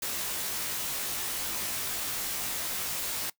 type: noise with comb filter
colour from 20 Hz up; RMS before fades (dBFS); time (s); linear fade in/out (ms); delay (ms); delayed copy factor
white; -33; 0.02-3.3; 5; 17; -0.95
effects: noise-tail reverb RT60 0.1 s tail -20 dB re dry